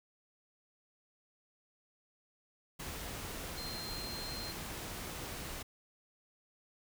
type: tone in noise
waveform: sine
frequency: 4172 Hz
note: C8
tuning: 6 cents flat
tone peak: -43 dBFS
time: 3.57-4.52 s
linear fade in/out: 10 ms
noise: pink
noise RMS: -43 dBFS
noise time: 2.79-5.63 s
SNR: -3 dB
effects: none